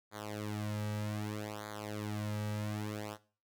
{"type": "tone with flanger", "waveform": "sawtooth", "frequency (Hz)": 105.5, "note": "G#2", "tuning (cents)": 28, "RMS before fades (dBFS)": -39, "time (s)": [0.11, 3.18], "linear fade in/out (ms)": 50, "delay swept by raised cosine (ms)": [0.36, 2.86], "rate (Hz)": 0.64, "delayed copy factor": -0.95, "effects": ["noise-tail reverb RT60 0.4 s tail -18 dB re dry"]}